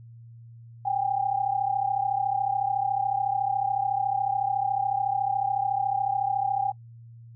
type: tone pair together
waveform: sine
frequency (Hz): 773.1 / 807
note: G5 / G#5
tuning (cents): -24 / -50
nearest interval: minor second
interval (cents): 74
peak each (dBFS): -26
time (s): 0.85-6.72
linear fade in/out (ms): 10
effects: noise-tail reverb RT60 0.1 s tail -25 dB re dry + added 116 Hz sine -44 dBFS peak until 7.35 s